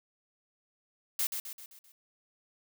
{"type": "noise with echo", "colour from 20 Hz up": "blue", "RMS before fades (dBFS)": -30, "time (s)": [1.19, 1.27], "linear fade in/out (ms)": 2, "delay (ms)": 130, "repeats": 5, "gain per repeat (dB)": -6, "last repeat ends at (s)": 1.92, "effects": []}